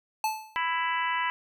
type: tone with exponential decay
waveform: square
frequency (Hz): 871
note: A5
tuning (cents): -18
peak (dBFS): -23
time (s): 0.24-0.61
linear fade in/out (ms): 2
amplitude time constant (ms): 80
type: harmonic tone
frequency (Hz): 330.7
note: E4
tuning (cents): +6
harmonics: 3 / 4 / 5 / 6 / 7 / 8 / 9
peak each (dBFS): -28 / -38 / -35 / -32 / -40 / -38 / -39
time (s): 0.56-1.3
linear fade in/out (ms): 0
effects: none